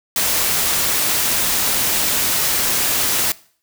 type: noise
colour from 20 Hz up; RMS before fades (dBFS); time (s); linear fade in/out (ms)
white; -18; 0.16-3.32; 2
effects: noise-tail reverb RT60 0.5 s tail -21 dB re dry